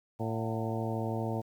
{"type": "harmonic tone with a mistuned harmonic", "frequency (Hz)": 112.8, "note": "A2", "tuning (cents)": 44, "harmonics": [1, 2, 3, 4, 5, 6, 7, 8], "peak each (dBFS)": [-34, -37, -39, -40, -41, -42, -42, -43], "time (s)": [0.19, 1.42], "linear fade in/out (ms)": 20, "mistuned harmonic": 7, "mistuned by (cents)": -80, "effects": ["10-bit"]}